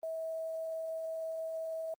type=tone with quantisation; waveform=sine; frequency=647 Hz; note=E5; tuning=32 cents flat; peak=-35 dBFS; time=0.03-1.94 s; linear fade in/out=2 ms; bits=10; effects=Opus 32 kbps